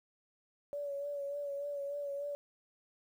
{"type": "tone with vibrato", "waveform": "sine", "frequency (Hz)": 569, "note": "C#5", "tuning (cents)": 45, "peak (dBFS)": -36, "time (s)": [0.73, 2.35], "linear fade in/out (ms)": 0, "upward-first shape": "sine", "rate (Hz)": 3.4, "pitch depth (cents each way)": 30, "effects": ["11-bit"]}